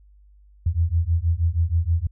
sine beating tone pair, 80.9 / 87.2 Hz, E2 / F2, -32 / -2 cents, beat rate 6.3 Hz, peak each -21 dBFS, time 0.66-2.07 s, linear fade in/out 5 ms, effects added 50 Hz sine -49 dBFS peak until 2.11 s

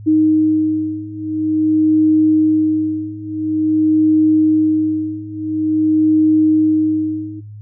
sine beating tone pair, 311.1 / 311.58 Hz, D#4 / D#4, 0 / +3 cents, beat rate 0.48 Hz, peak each -16 / -14 dBFS, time 0.06-7.41 s, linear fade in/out 20 ms, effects noise-tail reverb RT60 0.3 s tail -23 dB re dry + added 105 Hz sine -31 dBFS peak until 7.61 s

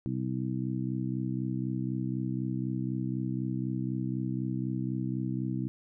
harmonic tone, 64 Hz, C2, 38 cents flat, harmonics 2 / 3 / 4 / 5, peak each -33 / -35 / -36 / -37 dBFS, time 0.06-5.68 s, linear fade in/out 0 ms, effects none

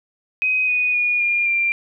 sine tone with pitch steps, 2517 / 2481 / 2445 / 2410 / 2376 Hz, D#7 / D#7 / D#7 / D7 / D7, +19 / -6 / -31 / +44 / +20 cents, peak -16 dBFS, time 0.42-1.72 s, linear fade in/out 0 ms, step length 260 ms, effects none

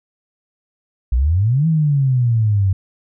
sine exponential two-way sweep, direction up then down, 56.2 to 164.81 to 93.4 Hz, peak -12 dBFS, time 1.12-2.73 s, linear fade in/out 5 ms, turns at 1.67 s, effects none

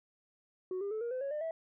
sine tone with pitch steps, 370 / 401.2 / 435 / 471.6 / 511.3 / 554.4 / 601.1 / 651.7 Hz, F#4 / G4 / A4 / A#4 / C5 / C#5 / D5 / E5, 0 / +40 / -20 / +20 / -40 / 0 / +40 / -20 cents, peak -32 dBFS, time 0.71-1.51 s, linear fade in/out 2 ms, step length 100 ms, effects tanh soft clip ceiling -32 dBFS

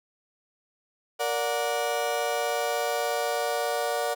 35% pulse chord, Bb augmented, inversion none, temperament just, 466.2 / 582.7 / 728.4 Hz, Bb4 / D5 / F#5, 0 / -14 / -27 cents, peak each -29 / -28 / -28 dBFS, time 1.19-4.15 s, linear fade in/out 20 ms, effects none

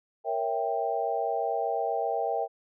sine chord, A# diminished seventh, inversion none, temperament equal with one note detuned, 466.2 / 554.4 / 659.3 / 786.7 Hz, A#4 / C#5 / E5 / G5, 0 / 0 / 0 / +6 cents, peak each -32 / -35 / -31 / -30 dBFS, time 0.24-2.48 s, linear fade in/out 50 ms, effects none

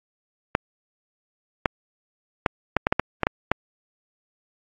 clicks, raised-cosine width 0.5 ms, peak -3 dBFS, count 10, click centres 0.551 / 1.658 / 2.462 / 2.767 / 2.869 / 2.925 / 2.996 / 3.233 / 3.269 / 3.516 s, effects AAC 48 kbps

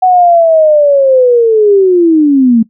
sine linear sweep, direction down, 748 to 220 Hz, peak -3 dBFS, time 0.02-2.63 s, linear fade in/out 10 ms, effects noise-tail reverb RT60 0.1 s tail -19 dB re dry

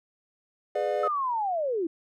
triangle chord, G# diminished seventh, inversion none, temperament just, 415.3 / 498.4 / 598 / 717.6 Hz, G#4 / B4 / D5 / F5, 0 / +16 / +31 / +47 cents, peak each -29 / -30 / -26 / -30 dBFS, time 0.75-1.08 s, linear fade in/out 5 ms
sine linear sweep, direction down, 1300 to 311.1 Hz, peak -25 dBFS, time 1.03-1.87 s, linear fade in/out 5 ms
effects none

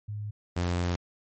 sine / sawtooth tone pair in turn, 104.6 / 87.96 Hz, G#2 / F2, +13 / +13 cents, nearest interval minor third, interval 300 cents, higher first, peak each -32 / -22 dBFS, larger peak second, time 0.08-0.31 / 0.56-0.96 s, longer second, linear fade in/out 10 ms, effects MP3 32 kbps

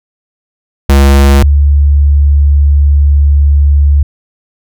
square / sine tone pair in turn, 69.3 / 71.74 Hz, C#2 / D2, 0 / -40 cents, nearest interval minor second, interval 60 cents, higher second, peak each -3 dBFS, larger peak neither, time 0.89-1.43 / 1.43-4.03 s, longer second, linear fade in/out 5 ms, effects none

